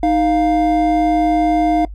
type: tone pair together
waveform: triangle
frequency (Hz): 311.1 / 699.9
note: D#4 / F5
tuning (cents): 0 / +4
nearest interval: octave + major second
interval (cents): 1404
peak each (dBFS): -13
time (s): 0.03-1.85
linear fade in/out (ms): 2
effects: noise-tail reverb RT60 0.1 s tail -21 dB re dry + added 50 Hz sine -28 dBFS peak until 1.94 s